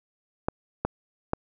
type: clicks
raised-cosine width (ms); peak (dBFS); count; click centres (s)
1; -10; 3; 0.485 / 0.85 / 1.334
effects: none